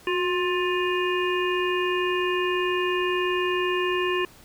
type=harmonic tone with a mistuned harmonic; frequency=353.2 Hz; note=F4; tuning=20 cents sharp; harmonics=1 / 3 / 5 / 7 / 8; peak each=-24 / -29 / -31 / -32 / -33 dBFS; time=0.07-4.25 s; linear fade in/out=2 ms; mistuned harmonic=1; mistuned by=+52 cents; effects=pink hiss -51 dBFS RMS until 4.44 s